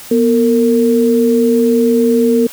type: tone pair together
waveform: sine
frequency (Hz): 242.2 / 457.2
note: B3 / A#4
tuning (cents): -34 / -34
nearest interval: major seventh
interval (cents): 1100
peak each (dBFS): -11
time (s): 0.11-2.47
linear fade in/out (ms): 5
effects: white hiss -33 dBFS RMS until 2.52 s